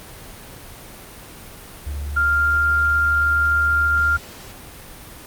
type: tone with pitch glide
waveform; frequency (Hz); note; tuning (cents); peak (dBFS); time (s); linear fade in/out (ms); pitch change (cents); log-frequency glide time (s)
sine; 71.9 to 75.47; D2 to D2; -36 to +48; -24; 1.86-4.18; 10; +84; 2.03-2.64
type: tone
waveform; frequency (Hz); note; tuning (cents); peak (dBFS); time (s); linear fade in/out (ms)
sine; 1396; F6; -1; -15; 2.16-4.17; 10
effects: pink hiss -39 dBFS RMS until 5.26 s + Opus 32 kbps